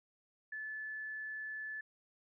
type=tone; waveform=sine; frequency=1735 Hz; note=A6; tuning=25 cents flat; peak=-40 dBFS; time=0.52-1.81 s; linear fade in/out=5 ms; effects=none